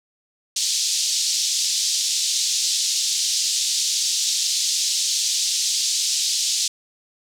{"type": "band-pass noise", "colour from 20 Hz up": "white", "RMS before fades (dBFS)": -22, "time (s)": [0.56, 6.68], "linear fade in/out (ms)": 5, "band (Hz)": [3700, 7000], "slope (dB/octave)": 24, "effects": []}